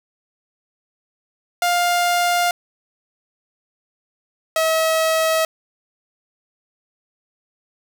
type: tone pair in turn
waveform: sawtooth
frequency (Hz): 703 / 642.6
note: F5 / E5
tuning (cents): +11 / -44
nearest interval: major second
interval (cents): 155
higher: first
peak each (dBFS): -12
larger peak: neither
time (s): 1.62-2.51 / 4.56-5.45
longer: neither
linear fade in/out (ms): 2
effects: none